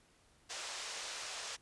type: band-pass noise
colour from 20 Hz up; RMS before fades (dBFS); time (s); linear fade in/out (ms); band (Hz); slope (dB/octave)
white; -44; 0.49-1.57; 20; 450 to 7200; 24
effects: pink hiss -68 dBFS RMS until 1.61 s + resampled to 24000 Hz